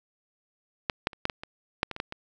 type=clicks; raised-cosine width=0.3 ms; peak=-9 / -8 / -28 / -10 / -14 / -22 / -7 / -18 / -22 / -13 / -20 dBFS; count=11; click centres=0.898 / 1.071 / 1.132 / 1.254 / 1.298 / 1.435 / 1.831 / 1.913 / 1.964 / 2.001 / 2.124 s; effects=none